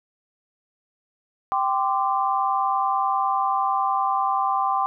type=chord; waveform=sine; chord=G suspended fourth; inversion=none; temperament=equal with one note detuned; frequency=784 / 1034.5 / 1174.7 Hz; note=G5 / C6 / D6; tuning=0 / -20 / 0 cents; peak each=-23 / -24 / -25 dBFS; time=1.52-4.86 s; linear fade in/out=0 ms; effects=none